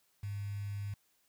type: tone with quantisation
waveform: sine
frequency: 101.3 Hz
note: G#2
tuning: 43 cents flat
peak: -36 dBFS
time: 0.23-0.94 s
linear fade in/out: 5 ms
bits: 9
effects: white hiss -73 dBFS RMS until 1.28 s